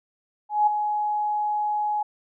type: tone with ADSR envelope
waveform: sine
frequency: 840 Hz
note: G#5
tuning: 19 cents sharp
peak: -14 dBFS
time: 0.49-2.03 s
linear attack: 180 ms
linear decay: 8 ms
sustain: -8 dB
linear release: 7 ms
effects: none